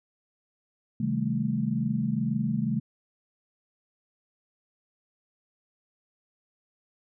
sine chord, A half-diminished seventh, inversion first, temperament just, 132 / 158.4 / 198 / 220 Hz, C3 / Eb3 / G3 / A3, +16 / +31 / +18 / 0 cents, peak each -31 / -32 / -31 / -28 dBFS, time 1-2.8 s, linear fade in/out 5 ms, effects none

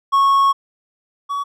triangle tone pair in turn, 1101 / 1130 Hz, C#6 / C#6, -12 / +33 cents, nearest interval unison, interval 45 cents, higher second, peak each -9 / -18 dBFS, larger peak first, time 0.12-0.53 / 1.29-1.44 s, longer first, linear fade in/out 20 ms, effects none

